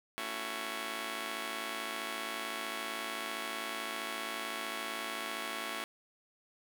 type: chord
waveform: 5% pulse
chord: F# minor seventh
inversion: first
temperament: just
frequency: 222 / 277.5 / 333 / 370 Hz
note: A3 / C#4 / E4 / F#4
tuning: +16 / +2 / +18 / 0 cents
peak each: -33 dBFS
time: 0.18-5.84 s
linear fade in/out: 0 ms
effects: none